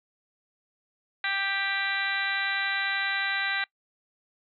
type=harmonic tone with a mistuned harmonic; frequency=393.1 Hz; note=G4; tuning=5 cents sharp; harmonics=2 / 3 / 4 / 5 / 6 / 7 / 8 / 9 / 10; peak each=-37 / -39 / -30 / -31 / -35 / -40 / -42 / -42 / -35 dBFS; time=1.24-3.64 s; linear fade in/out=2 ms; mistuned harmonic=9; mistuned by=-17 cents; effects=noise-tail reverb RT60 0.1 s tail -23 dB re dry